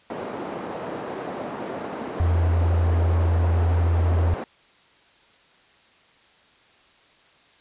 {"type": "band-pass noise", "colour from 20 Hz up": "white", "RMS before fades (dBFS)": -32, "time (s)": [0.1, 4.44], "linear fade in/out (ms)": 2, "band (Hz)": [200, 650], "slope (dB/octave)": 12}
{"type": "tone with vibrato", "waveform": "sine", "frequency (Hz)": 84.6, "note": "E2", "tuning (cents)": 45, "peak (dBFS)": -17, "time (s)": [2.2, 4.34], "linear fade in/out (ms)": 0, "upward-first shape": "sine", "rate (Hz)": 12, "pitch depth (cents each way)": 11}
{"effects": ["white hiss -56 dBFS RMS until 7.6 s", "resampled to 8000 Hz"]}